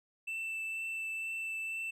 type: tone with vibrato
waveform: triangle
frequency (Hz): 2658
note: E7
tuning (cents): +14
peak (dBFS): -34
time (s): 0.27-1.91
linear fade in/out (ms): 10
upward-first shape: triangle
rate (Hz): 2.1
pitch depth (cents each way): 10
effects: none